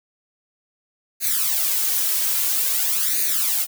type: noise with flanger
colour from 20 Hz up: blue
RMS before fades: -21 dBFS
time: 1.2-3.67 s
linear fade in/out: 50 ms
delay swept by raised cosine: 0.46 to 3.16 ms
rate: 0.5 Hz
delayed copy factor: +0.85
effects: none